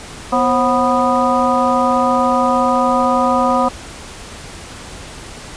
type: harmonic tone with a mistuned harmonic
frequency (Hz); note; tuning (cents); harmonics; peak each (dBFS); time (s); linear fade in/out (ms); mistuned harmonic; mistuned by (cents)
246.9; B3; 0; 1 / 2 / 3 / 4 / 5; -18 / -18 / -18 / -18 / -18; 0.32-3.69; 10; 2; +130
effects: pink hiss -33 dBFS RMS until 5.56 s + resampled to 22050 Hz